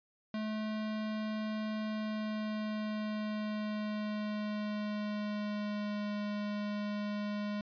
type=tone with pitch glide; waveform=square; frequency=215.7 to 207.3 Hz; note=A3 to G#3; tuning=-34 to -3 cents; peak=-35 dBFS; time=0.34-7.61 s; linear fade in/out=2 ms; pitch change=-69 cents; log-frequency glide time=1.86-6.15 s; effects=resampled to 11025 Hz